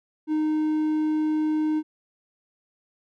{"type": "tone", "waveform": "triangle", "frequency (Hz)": 308.7, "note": "D#4", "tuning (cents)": -14, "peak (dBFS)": -19, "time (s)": [0.27, 1.83], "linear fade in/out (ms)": 50, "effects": []}